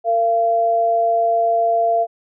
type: tone pair together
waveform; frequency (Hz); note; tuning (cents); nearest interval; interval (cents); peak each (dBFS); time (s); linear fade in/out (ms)
sine; 456.9 / 684; A#4 / F5; -35 / -36; perfect fifth; 699; -23 / -14; 0.04-2.07; 50
effects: none